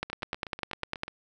two click trains, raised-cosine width 0.3 ms, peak -23 / -14 dBFS, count 9 / 11, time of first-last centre 0.1-1.08 / 0.03-1.034 s, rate 8.16 / 9.96 Hz, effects none

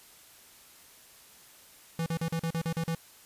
square tone bursts, 164.81 Hz, E3, in tune, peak -29 dBFS, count 9, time 1.99-2.949 s, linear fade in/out 2 ms, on 71 ms, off 40 ms, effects white hiss -55 dBFS RMS until 3.25 s + resampled to 32000 Hz

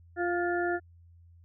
harmonic tone with a mistuned harmonic, 349.2 Hz, F4, in tune, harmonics 1 / 2 / 4 / 5, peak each -29 / -32 / -35 / -36 dBFS, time 0.16-0.8 s, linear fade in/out 50 ms, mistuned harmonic 4, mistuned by +25 cents, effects added 85 Hz sine -53 dBFS peak until 1.44 s

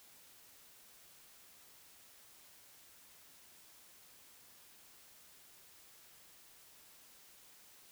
silence, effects white hiss -61 dBFS RMS until 7.91 s

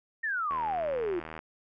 sine exponential sweep, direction down, 1864.7 to 333 Hz, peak -28 dBFS, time 0.23-1.2 s, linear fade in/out 10 ms
click train, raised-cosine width 0.5 ms, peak -25 dBFS, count 71, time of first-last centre 0.51-1.391 s, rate 79.5 Hz
effects none

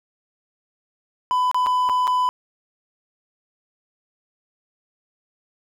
triangle tone with dropouts, 1001 Hz, B5, 23 cents sharp, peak -15 dBFS, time 1.31-2.29 s, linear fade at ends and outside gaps 0 ms, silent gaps 1.514-1.545 / 1.662-1.668 / 1.89-1.896 / 2.071-2.077 s, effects none

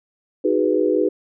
sine chord, G# minor seventh, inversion second, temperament equal, 311.1 / 370 / 415.3 / 493.9 Hz, D#4 / F#4 / G#4 / B4, 0 / 0 / 0 / 0 cents, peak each -21 dBFS, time 0.44-1.09 s, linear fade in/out 10 ms, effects none

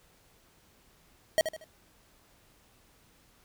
square tone with echo, 635 Hz, D#5, 35 cents sharp, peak -21 dBFS, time 1.38-1.41 s, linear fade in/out 0 ms, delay 77 ms, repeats 3, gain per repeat -9 dB, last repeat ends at 1.641 s, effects pink hiss -63 dBFS RMS until 3.44 s

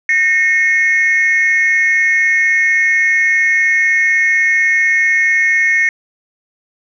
sine tone pair together, 1836.2 / 2172 Hz, A#6 / C#7, -27 / -36 cents, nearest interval minor third, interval 291 cents, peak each -11 dBFS, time 0.09-5.89 s, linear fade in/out 2 ms, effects tanh soft clip ceiling -5 dBFS

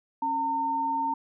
sine tone pair together, 274.3 / 910.2 Hz, C#4 / A#5, -18 / -42 cents, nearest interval octave + major sixth, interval 2076 cents, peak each -35 / -25 dBFS, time 0.22-1.14 s, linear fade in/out 5 ms, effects none

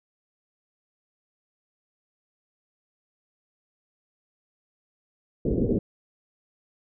white low-pass noise, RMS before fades -24 dBFS, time 5.45-5.79 s, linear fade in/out 5 ms, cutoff 470 Hz, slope 48 dB/octave, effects none

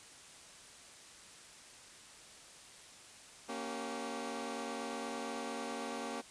15% pulse chord, G diminished, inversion first, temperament equal with one note detuned, 233.1 / 277.2 / 385.5 Hz, Bb3 / Db4 / G4, 0 / 0 / -29 cents, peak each -36 / -37 / -39 dBFS, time 3.48-6.22 s, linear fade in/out 20 ms, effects white hiss -55 dBFS RMS until 6.3 s + resampled to 22050 Hz

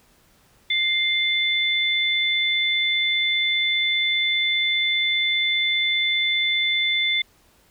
sine tone pair together, 2095 / 3510 Hz, C7 / A7, +2 / -5 cents, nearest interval major sixth, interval 893 cents, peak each -22 / -21 dBFS, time 0.7-7.22 s, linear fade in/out 5 ms, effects pink hiss -58 dBFS RMS until 7.7 s

